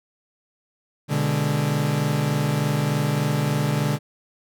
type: chord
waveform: 40% pulse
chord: G# diminished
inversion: first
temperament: equal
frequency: 123.47 / 146.83 / 207.7 Hz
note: B2 / D3 / G#3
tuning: 0 / 0 / 0 cents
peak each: -26 / -21 / -27 dBFS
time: 1.08-3.99 s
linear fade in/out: 50 ms
effects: none